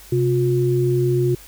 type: tone pair together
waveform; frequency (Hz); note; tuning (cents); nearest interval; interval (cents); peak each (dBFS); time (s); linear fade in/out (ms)
sine; 130.81 / 357.2; C3 / F4; 0 / +39; octave + perfect fourth; 1739; -18; 0.12-1.35; 5
effects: added 50 Hz sine -46 dBFS peak until 1.47 s + white hiss -44 dBFS RMS until 1.47 s

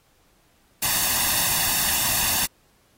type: noise with comb filter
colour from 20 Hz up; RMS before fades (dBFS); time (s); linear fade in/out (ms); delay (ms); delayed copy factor
white; -22; 0.82-2.46; 5; 1.1; +0.7
effects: pink hiss -62 dBFS RMS until 2.97 s + AAC 48 kbps

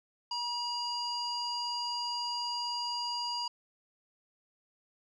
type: tone with low-pass filter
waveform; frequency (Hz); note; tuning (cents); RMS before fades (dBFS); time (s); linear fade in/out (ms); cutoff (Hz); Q
square; 959; A#5; +49; -35; 0.31-3.48; 5; 5100; 8.4
effects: none

